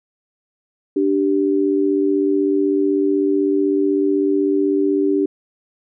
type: tone pair together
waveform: sine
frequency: 293.7 / 389.7 Hz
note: D4 / G4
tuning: 0 / -10 cents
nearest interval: perfect fourth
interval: 490 cents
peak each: -17 dBFS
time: 0.96-5.26 s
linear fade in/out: 5 ms
effects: none